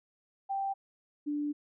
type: tone pair in turn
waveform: sine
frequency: 784 / 293.7 Hz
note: G5 / D4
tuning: 0 / 0 cents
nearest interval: octave + perfect fourth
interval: 1700 cents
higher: first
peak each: -30 / -30 dBFS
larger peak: neither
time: 0.49-0.74 / 1.26-1.53 s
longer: second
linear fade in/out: 20 ms
effects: none